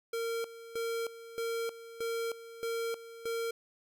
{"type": "tone with tremolo", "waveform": "square", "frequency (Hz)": 460, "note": "A#4", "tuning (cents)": -23, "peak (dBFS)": -33, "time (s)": [0.13, 3.51], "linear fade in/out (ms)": 5, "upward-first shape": "square", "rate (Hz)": 1.6, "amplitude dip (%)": 80, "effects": []}